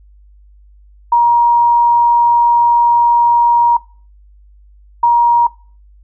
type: tone pair in turn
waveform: sine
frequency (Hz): 947 / 947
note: A#5 / A#5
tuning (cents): +27 / +27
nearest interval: unison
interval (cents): 0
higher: neither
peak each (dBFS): -6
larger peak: neither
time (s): 1.12-3.77 / 5.03-5.47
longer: first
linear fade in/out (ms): 5
effects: noise-tail reverb RT60 0.4 s tail -22 dB re dry + added 50 Hz sine -41 dBFS peak until 6.03 s